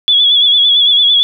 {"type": "tone with vibrato", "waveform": "sine", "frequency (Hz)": 3397, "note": "G#7", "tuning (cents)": 38, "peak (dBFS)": -6, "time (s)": [0.08, 1.23], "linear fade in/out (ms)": 0, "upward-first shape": "sine", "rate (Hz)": 8.9, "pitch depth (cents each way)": 53, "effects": []}